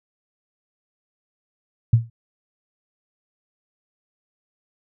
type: tone with exponential decay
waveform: sine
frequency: 115.2 Hz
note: A#2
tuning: 20 cents flat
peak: -7 dBFS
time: 1.93-2.1 s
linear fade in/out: 5 ms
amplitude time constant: 35 ms
effects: none